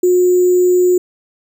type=tone with sample-and-hold; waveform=sine; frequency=360.7 Hz; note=F#4; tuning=44 cents flat; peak=-8 dBFS; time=0.03-0.98 s; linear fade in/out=5 ms; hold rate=7350 Hz; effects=none